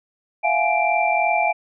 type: tone cluster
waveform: sine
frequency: 673 / 716 / 842 / 2357 Hz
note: E5 / F5 / G#5 / D7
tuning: +36 / +43 / +24 / +6 cents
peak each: -22 dBFS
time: 0.43-1.53 s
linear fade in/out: 20 ms
effects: none